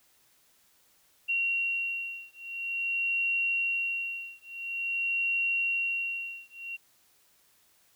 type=beating tone pair; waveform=sine; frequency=2746 / 2746.48 Hz; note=F7 / F7; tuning=-30 / -30 cents; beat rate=0.48 Hz; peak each=-31 dBFS; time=1.28-6.77 s; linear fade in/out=20 ms; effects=white hiss -65 dBFS RMS until 7.95 s